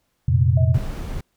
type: chord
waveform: sine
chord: F suspended fourth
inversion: none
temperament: equal with one note detuned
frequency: 88.88 / 116.54 / 130.81 Hz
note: F2 / Bb2 / C3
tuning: +31 / 0 / 0 cents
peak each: -18 dBFS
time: 0.28-0.78 s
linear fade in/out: 5 ms
type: tone with exponential decay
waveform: sine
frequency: 640 Hz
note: D#5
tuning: 49 cents sharp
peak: -25 dBFS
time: 0.57-1.08 s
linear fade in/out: 5 ms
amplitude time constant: 110 ms
type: noise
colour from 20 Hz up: brown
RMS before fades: -28 dBFS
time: 0.74-1.21 s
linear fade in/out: 5 ms
effects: pink hiss -70 dBFS RMS until 1.36 s